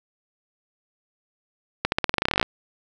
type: accelerating click train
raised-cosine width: 0.3 ms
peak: -4 dBFS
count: 17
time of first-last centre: 1.85-2.428 s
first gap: 71 ms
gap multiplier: 0.9
effects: none